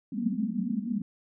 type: band-pass noise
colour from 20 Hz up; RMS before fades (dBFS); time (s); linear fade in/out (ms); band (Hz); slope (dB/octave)
white; -30; 0.12-1.02; 5; 190 to 250; 96
effects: none